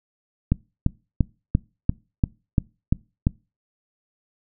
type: click train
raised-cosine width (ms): 5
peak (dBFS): -5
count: 9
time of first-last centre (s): 0.52-3.269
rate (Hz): 2.91
effects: noise-tail reverb RT60 0.3 s tail -24 dB re dry